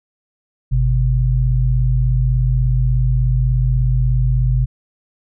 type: tone pair together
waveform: sine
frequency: 50.44 / 127 Hz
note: G#1 / B2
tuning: -50 / +49 cents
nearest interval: octave + major third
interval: 1599 cents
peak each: -15 dBFS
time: 0.71-4.66 s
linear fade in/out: 20 ms
effects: none